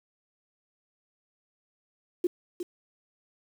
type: tone with echo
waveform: sine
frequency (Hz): 353.6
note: F4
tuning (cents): +22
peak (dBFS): -21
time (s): 2.24-2.27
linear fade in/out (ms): 5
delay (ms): 360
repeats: 1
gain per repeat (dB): -9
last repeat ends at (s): 2.63
effects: 8-bit

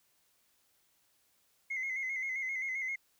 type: tone with vibrato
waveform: sine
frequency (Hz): 2098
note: C7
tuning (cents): +4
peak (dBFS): -32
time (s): 1.7-2.96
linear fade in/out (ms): 10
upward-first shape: square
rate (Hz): 7.6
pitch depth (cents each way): 47
effects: tanh soft clip ceiling -30 dBFS + white hiss -72 dBFS RMS until 3.19 s

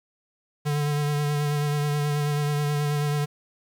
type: tone with vibrato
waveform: square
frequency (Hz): 146.9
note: D3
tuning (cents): +1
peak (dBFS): -23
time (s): 0.65-3.26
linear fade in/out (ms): 20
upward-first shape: sine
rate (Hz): 9.3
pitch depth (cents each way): 23
effects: 9-bit

